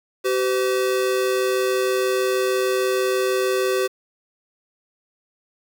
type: tone pair together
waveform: square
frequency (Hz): 382.7 / 509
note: G4 / C5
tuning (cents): -42 / -48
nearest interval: perfect fourth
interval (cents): 494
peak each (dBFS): -21 / -24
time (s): 0.24-3.88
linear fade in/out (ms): 20
effects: 8-bit